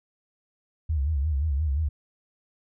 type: tone with vibrato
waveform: sine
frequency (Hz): 73.42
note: D2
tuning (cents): 0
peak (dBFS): -22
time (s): 0.89-1.89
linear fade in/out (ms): 10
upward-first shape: sine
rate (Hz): 5.7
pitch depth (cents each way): 160
effects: none